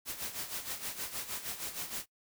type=noise with tremolo; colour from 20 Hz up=white; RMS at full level=-37 dBFS; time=0.05-2.06 s; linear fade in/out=50 ms; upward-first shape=sine; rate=6.4 Hz; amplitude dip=70%; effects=noise-tail reverb RT60 0.1 s tail -20 dB re dry